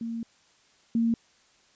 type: tone pair in turn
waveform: sine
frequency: 230 / 230 Hz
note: A#3 / A#3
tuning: -23 / -23 cents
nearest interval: unison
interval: 0 cents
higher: neither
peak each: -30 / -21 dBFS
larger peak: second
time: 0.01-0.23 / 0.95-1.14 s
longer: first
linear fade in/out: 2 ms
effects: white hiss -62 dBFS RMS until 1.75 s + resampled to 16000 Hz